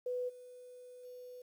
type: tone with level steps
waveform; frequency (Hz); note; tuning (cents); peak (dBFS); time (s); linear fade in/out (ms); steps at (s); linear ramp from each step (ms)
sine; 497; B4; +11; -34 / -50 / -47; 0.06-1.42; 5; 0.28 / 1.03; 20
effects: 11-bit